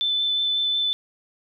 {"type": "tone with vibrato", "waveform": "sine", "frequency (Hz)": 3520, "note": "A7", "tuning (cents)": 0, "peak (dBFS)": -20, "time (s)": [0.01, 0.93], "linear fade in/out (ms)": 0, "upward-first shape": "sine", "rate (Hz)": 5.5, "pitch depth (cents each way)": 9, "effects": []}